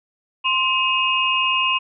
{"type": "tone cluster", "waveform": "sine", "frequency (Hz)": [1045, 2545, 2834], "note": ["C6", "D#7", "F7"], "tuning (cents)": [-2, 39, 25], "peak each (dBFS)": -21, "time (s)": [0.44, 1.79], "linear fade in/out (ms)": 20, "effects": []}